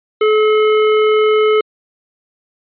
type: tone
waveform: square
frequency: 429.6 Hz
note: A4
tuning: 41 cents flat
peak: -10 dBFS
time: 0.21-1.61 s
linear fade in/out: 5 ms
effects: resampled to 8000 Hz